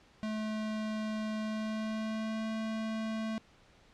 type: tone with pitch glide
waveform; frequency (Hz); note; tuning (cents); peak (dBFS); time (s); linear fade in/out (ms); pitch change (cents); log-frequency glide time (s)
square; 216.2 to 220.6; A3 to A3; -30 to +5; -34; 0.23-3.38; 0; +35; 1.4-2.48
effects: pink hiss -62 dBFS RMS until 3.93 s + low-pass 5000 Hz 12 dB/octave